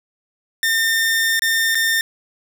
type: tone with dropouts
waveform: sawtooth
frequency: 1811 Hz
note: A6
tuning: 49 cents sharp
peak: -12 dBFS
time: 0.63-2.01 s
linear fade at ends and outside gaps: 1 ms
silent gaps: 1.394-1.42 / 1.747-1.753 s
effects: none